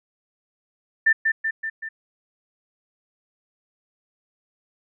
sine tone with echo, 1784 Hz, A6, 23 cents sharp, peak -13 dBFS, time 1.06-1.13 s, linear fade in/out 10 ms, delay 190 ms, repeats 4, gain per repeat -4 dB, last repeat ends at 1.89 s, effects none

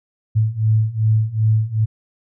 sine beating tone pair, 108.1 / 110.7 Hz, A2 / A2, -30 / +11 cents, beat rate 2.6 Hz, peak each -18 / -16 dBFS, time 0.35-1.86 s, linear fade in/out 20 ms, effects none

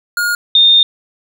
square / sine tone pair in turn, 1429 / 3645 Hz, F6 / A#7, +39 / -40 cents, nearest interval octave + major third, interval 1621 cents, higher second, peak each -14 / -5 dBFS, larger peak second, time 0.17-0.35 / 0.55-0.83 s, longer second, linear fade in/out 2 ms, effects none

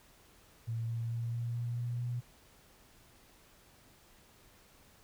sine tone with pitch steps, 114.6 / 115.73 / 116.87 / 118.03 / 119.19 / 120.37 / 121.55 Hz, A#2 / A#2 / A#2 / A#2 / A#2 / B2 / B2, -29 / -12 / +5 / +22 / +39 / -44 / -27 cents, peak -33 dBFS, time 0.67-2.21 s, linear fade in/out 20 ms, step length 220 ms, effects pink hiss -62 dBFS RMS until 5.03 s

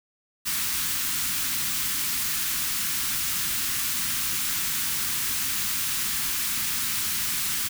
white band-stop noise, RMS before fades -27 dBFS, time 0.45-7.69 s, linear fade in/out 20 ms, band 290 to 1100 Hz, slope 24 dB/octave, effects none

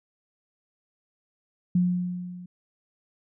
sine tone with level ramp, 178.9 Hz, F3, 42 cents sharp, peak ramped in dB -17 to -39 dBFS, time 1.75-2.46 s, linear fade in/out 5 ms, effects none

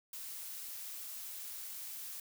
blue noise, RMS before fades -45 dBFS, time 0.13-2.2 s, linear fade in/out 2 ms, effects none

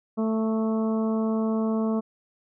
harmonic tone with a mistuned harmonic, 221.1 Hz, A3, 9 cents sharp, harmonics 1 / 2 / 3 / 4 / 5 / 6, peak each -23 / -30 / -34 / -41 / -38 / -46 dBFS, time 0.17-2.01 s, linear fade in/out 20 ms, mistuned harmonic 6, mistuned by -18 cents, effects none

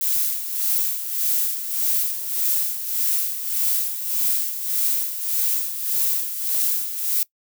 violet noise with tremolo, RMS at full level -20 dBFS, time 0.01-7.23 s, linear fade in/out 2 ms, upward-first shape sine, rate 1.7 Hz, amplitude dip 65%, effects noise-tail reverb RT60 0.1 s tail -22 dB re dry

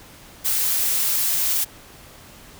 blue noise, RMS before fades -21 dBFS, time 0.44-1.65 s, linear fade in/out 20 ms, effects pink hiss -45 dBFS RMS until 2.59 s

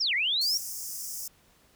sine linear two-way sweep, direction down then up, 5740 to 1864.7 to 5740 Hz, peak -24 dBFS, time 0-0.58 s, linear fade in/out 10 ms, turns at 0.14 s
pink high-pass noise, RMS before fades -37 dBFS, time 0.41-1.28 s, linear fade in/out 5 ms, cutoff 5100 Hz, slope 96 dB/octave
effects pink hiss -62 dBFS RMS until 1.75 s

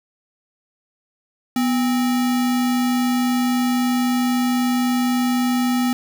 sine tone with sample-and-hold, 246.9 Hz, B3, in tune, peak -16 dBFS, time 1.56-5.93 s, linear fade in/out 2 ms, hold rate 1050 Hz, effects none

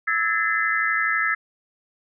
sine tone cluster, 1312 / 1664 / 1776 / 2048 Hz, E6 / G#6 / A6 / C7, -9 / +3 / +16 / -38 cents, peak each -25 dBFS, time 0.07-1.35 s, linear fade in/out 10 ms, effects none

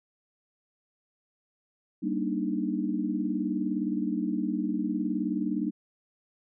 sine chord, Eb major seventh, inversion first, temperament just, 194.45 / 233.3 / 291.7 / 311.1 Hz, G3 / Bb3 / D4 / Eb4, -14 / +2 / -12 / 0 cents, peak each -32 dBFS, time 2.02-5.71 s, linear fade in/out 20 ms, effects none

